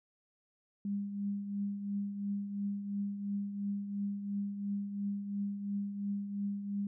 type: tone with tremolo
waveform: sine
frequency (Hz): 201.4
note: G3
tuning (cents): +47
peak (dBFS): -31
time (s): 0.85-6.87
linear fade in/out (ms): 2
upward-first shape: triangle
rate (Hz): 2.9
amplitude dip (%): 60
effects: none